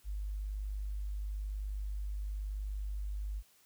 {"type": "tone", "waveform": "sine", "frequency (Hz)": 50.5, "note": "G#1", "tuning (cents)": -48, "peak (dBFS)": -35, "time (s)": [0.04, 3.43], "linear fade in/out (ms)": 50, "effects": ["white hiss -66 dBFS RMS until 3.65 s"]}